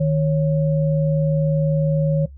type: tone pair together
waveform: sine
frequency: 154.62 / 551 Hz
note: D#3 / C#5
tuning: -11 / -11 cents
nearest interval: octave + minor seventh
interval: 2200 cents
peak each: -16 / -22 dBFS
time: 0-2.26 s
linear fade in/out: 10 ms
effects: noise-tail reverb RT60 0.1 s tail -18 dB re dry + added 69 Hz sine -37 dBFS peak until 2.37 s